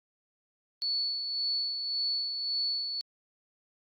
sine tone with tremolo, 4435 Hz, C#8, in tune, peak -27 dBFS, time 0.82-3.01 s, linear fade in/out 0 ms, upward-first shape sine, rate 1.8 Hz, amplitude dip 45%, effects Opus 48 kbps

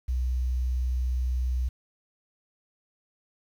sine tone with quantisation, 62.6 Hz, B1, 24 cents sharp, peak -24 dBFS, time 0.08-1.69 s, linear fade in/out 10 ms, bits 9, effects none

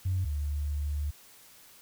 sine tone pair in turn, 92.5 / 73.24 Hz, F#2 / D2, 0 / -4 cents, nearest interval major third, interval 404 cents, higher first, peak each -25 / -28 dBFS, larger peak first, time 0.05-0.25 / 0.25-1.11 s, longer second, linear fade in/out 10 ms, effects tanh soft clip ceiling -21 dBFS + white hiss -55 dBFS RMS until 1.81 s

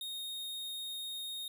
45% pulse tone, 3712 Hz, A#7, 8 cents flat, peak -39 dBFS, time 0.01-1.48 s, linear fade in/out 2 ms, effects none

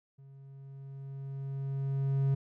triangle tone with level ramp, 136.7 Hz, C#3, 24 cents flat, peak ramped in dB -49 to -22 dBFS, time 0.18-2.35 s, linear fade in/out 10 ms, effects none

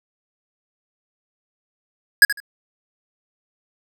square tone with echo, 1661.2 Hz, G#6, in tune, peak -6 dBFS, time 2.22-2.25 s, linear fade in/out 2 ms, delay 76 ms, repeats 2, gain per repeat -14 dB, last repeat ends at 2.402 s, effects none

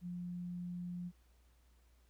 sine tone, 176.7 Hz, F3, 21 cents sharp, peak -40 dBFS, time 0.01-1.12 s, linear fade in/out 50 ms, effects added 60 Hz sine -65 dBFS peak until 2.09 s + pink hiss -75 dBFS RMS until 2.09 s

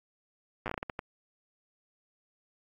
slowing click train, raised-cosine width 0.5 ms, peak -19 dBFS, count 10, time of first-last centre 0.66-0.991 s, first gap 8 ms, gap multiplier 1.36, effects AAC 48 kbps

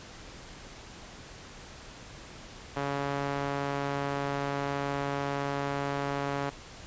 sawtooth tone with band-pass filter, 140.6 Hz, C#3, 25 cents sharp, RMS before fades -32 dBFS, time 2.76-6.5 s, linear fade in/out 10 ms, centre 900 Hz, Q 0.69, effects pink hiss -47 dBFS RMS until 6.86 s + resampled to 16000 Hz

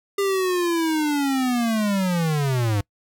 square linear sweep, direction down, 401.7 to 98 Hz, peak -20 dBFS, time 0.18-2.81 s, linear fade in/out 5 ms, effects noise-tail reverb RT60 0.1 s tail -25 dB re dry

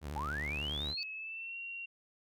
sawtooth tone with vibrato, 73.42 Hz, D2, in tune, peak -35 dBFS, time 0.01-0.95 s, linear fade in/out 50 ms, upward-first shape square, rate 10 Hz, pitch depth 88 cents each way
sine linear sweep, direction up, 803 to 4555 Hz, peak -36 dBFS, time 0.16-1.03 s, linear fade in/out 0 ms
sine tone with pitch glide, 2579 to 2748 Hz, E7 to F7, -39 to -29 cents, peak -40 dBFS, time 0.97-1.86 s, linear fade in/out 10 ms, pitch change +110 cents, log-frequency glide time 1.12-1.57 s
effects none

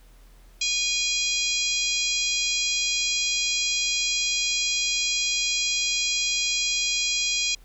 harmonic tone, 818 Hz, G#5, 26 cents flat, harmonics 3 / 4 / 5 / 6 / 7 / 8 / 9, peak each -28 / -29 / -30 / -31 / -31 / -32 / -33 dBFS, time 0.61-7.55 s, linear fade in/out 5 ms, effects added 40 Hz sine -48 dBFS peak until 7.64 s + pink hiss -59 dBFS RMS until 7.64 s

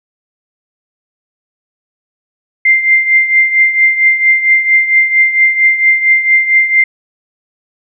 sine tone with tremolo, 2093 Hz, C7, in tune, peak -3 dBFS, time 2.65-6.84 s, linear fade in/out 5 ms, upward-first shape triangle, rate 4.4 Hz, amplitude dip 75%, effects none

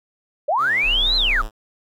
sine linear two-way sweep, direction up then down, 523.3 to 4157 to 1113 Hz, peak -16 dBFS, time 0.48-1.42 s, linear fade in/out 10 ms, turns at 1.16 s
5% pulse tone with vibrato, 121.3 Hz, B2, 31 cents flat, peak -24 dBFS, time 0.57-1.51 s, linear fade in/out 50 ms, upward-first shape square, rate 4.1 Hz, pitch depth 200 cents each way
sine tone, 31 Hz, B0, 7 cents sharp, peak -22 dBFS, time 0.83-1.49 s, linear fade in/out 50 ms
effects none

